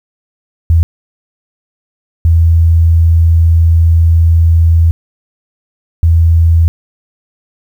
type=tone bursts at uneven times; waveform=sine; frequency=82.7 Hz; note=E2; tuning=6 cents sharp; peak=-4 dBFS; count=3; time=0.7-0.83 / 2.25-4.91 / 6.03-6.68 s; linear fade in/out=0 ms; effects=7-bit